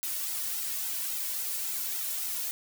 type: noise with flanger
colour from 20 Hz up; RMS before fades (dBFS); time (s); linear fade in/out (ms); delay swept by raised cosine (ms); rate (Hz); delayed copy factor
blue; -33; 0.03-2.51; 0; 1.7 to 2.53; 3.6; -1
effects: none